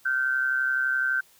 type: tone pair together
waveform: sine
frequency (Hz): 1408.2 / 1540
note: F6 / G6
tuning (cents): +14 / -31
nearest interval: major second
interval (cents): 155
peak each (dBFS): -29 / -23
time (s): 0.05-1.21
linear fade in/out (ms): 10
effects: white hiss -58 dBFS RMS until 1.39 s